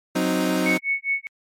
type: chord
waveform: 30% pulse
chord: C diminished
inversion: second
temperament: equal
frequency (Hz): 185 / 261.6 / 311.1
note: Gb3 / C4 / Eb4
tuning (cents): 0 / 0 / 0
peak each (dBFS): -22 / -22 / -21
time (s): 0.15-0.78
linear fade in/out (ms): 10
type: tone with tremolo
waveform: sine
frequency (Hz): 2213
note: C#7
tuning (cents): -3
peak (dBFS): -18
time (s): 0.66-1.27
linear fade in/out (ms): 0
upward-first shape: sine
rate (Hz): 4.9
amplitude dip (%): 100
effects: MP3 64 kbps